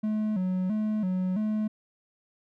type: tone with vibrato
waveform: triangle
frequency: 199 Hz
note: G3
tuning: 26 cents sharp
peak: -23 dBFS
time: 0.03-1.68 s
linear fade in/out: 10 ms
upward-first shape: square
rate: 1.5 Hz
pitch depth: 130 cents each way
effects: none